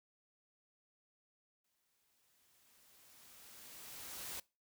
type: noise with exponential growth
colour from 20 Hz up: white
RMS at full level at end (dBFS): -44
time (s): 1.64-4.4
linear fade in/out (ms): 5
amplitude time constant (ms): 600
effects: noise-tail reverb RT60 0.3 s tail -23 dB re dry